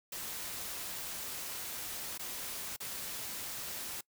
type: noise with dropouts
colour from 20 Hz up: white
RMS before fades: -41 dBFS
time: 0.12-4.01 s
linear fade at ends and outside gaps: 5 ms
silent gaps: 2.178-2.193 / 2.764-2.802 s
effects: noise-tail reverb RT60 0.1 s tail -23 dB re dry